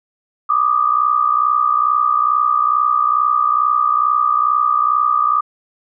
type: tone pair together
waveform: sine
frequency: 1174.7 / 1237 Hz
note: D6 / D#6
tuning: 0 / -10 cents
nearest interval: minor second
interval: 90 cents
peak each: -15 dBFS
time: 0.49-5.41 s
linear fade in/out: 10 ms
effects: none